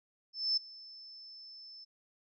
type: tone with ADSR envelope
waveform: sine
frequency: 5274 Hz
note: E8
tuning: in tune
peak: -26 dBFS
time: 0.33-1.85 s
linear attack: 240 ms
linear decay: 9 ms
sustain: -22 dB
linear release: 16 ms
effects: none